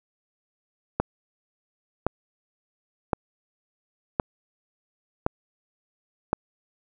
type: click train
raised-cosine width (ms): 1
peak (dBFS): -7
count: 6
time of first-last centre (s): 1-6.33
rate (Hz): 0.938
effects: none